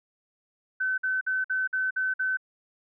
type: tone bursts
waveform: sine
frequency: 1523 Hz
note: F#6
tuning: 50 cents sharp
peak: -24 dBFS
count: 7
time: 0.8-2.372 s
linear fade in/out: 10 ms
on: 180 ms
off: 52 ms
effects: none